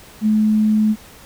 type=tone; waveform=sine; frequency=214.9 Hz; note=A3; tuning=41 cents flat; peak=-12 dBFS; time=0.21-0.96 s; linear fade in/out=50 ms; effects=pink hiss -43 dBFS RMS until 1.25 s